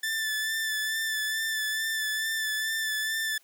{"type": "tone with vibrato", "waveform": "sawtooth", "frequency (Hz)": 1760, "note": "A6", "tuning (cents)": 0, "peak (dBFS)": -24, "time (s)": [0.03, 3.38], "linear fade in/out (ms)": 5, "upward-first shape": "sine", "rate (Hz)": 2.3, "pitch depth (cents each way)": 24, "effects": ["white hiss -62 dBFS RMS until 3.43 s", "high-pass 300 Hz 12 dB/octave"]}